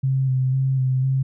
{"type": "tone with vibrato", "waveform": "sine", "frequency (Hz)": 131.6, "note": "C3", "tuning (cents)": 10, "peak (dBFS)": -17, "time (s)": [0.03, 1.23], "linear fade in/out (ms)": 10, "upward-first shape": "square", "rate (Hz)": 2, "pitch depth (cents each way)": 22, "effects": []}